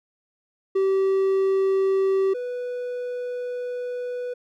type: tone pair in turn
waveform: triangle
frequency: 385.9 / 493.1 Hz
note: G4 / B4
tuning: -27 / -3 cents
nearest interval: major third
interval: 424 cents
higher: second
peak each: -16 / -25 dBFS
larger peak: first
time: 0.75-2.34 / 2.34-4.34 s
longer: second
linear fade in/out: 10 ms
effects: none